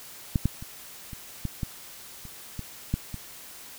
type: clicks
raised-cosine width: 5 ms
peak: -10 / -10 / -26 / -26 / -16 / -16 / -30 / -21 / -12 / -22 dBFS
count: 10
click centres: 0.358 / 0.456 / 0.625 / 1.132 / 1.453 / 1.632 / 2.253 / 2.593 / 2.94 / 3.143 s
effects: white hiss -45 dBFS RMS until 3.78 s